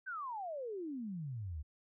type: exponential sweep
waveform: sine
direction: down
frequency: 1583 to 69.3 Hz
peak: -39 dBFS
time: 0.06-1.63 s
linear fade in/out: 20 ms
effects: none